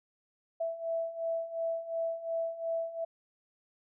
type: beating tone pair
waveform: sine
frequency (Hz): 659.3 / 662.1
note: E5 / E5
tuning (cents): 0 / +7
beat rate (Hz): 2.8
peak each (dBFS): -37 / -33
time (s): 0.6-3.05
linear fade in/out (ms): 10
effects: none